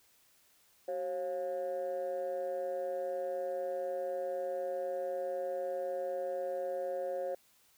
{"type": "tone with amplitude modulation", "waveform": "sine", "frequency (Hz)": 542, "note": "C#5", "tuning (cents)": -39, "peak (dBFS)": -28, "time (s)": [0.88, 7.35], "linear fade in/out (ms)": 5, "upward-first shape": "sine", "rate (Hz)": 164, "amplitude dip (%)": 90, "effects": ["tanh soft clip ceiling -28 dBFS", "white hiss -67 dBFS RMS until 7.77 s"]}